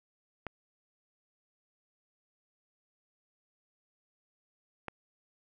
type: clicks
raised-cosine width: 0.5 ms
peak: -22 dBFS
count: 2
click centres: 0.467 / 4.883 s
effects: none